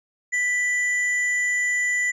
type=tone pair together; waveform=sine; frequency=1975.5 / 7040 Hz; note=B6 / A8; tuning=0 / 0 cents; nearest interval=octave + minor seventh; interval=2200 cents; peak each=-19 / -29 dBFS; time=0.32-2.12 s; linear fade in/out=20 ms; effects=tanh soft clip ceiling -16 dBFS